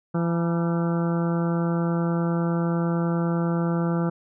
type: harmonic tone with a mistuned harmonic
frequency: 169.4 Hz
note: E3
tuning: 48 cents sharp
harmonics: 1 / 2 / 3 / 4 / 5 / 6 / 7 / 8 / 9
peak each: -22 / -29 / -32 / -37 / -38 / -41 / -39 / -37 / -44 dBFS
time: 0.14-4.1 s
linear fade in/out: 10 ms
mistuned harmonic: 6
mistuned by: -100 cents
effects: none